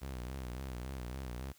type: tone with vibrato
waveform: sawtooth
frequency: 63.8 Hz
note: C2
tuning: 43 cents flat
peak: -36 dBFS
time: 0.01-1.53 s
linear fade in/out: 20 ms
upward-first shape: sine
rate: 3.6 Hz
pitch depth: 110 cents each way
effects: white hiss -65 dBFS RMS until 1.58 s